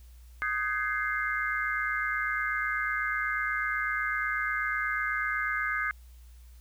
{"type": "chord", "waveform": "sine", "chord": "Ab major seventh", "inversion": "second", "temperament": "equal with one note detuned", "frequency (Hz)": [1244.5, 1533.1, 1661.2, 2093], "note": ["Eb6", "G6", "Ab6", "C7"], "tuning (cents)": [0, -39, 0, 0], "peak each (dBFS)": -33, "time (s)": [0.42, 5.91], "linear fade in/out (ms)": 0, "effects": ["added 60 Hz sine -48 dBFS peak until 6.6 s", "white hiss -64 dBFS RMS until 6.6 s"]}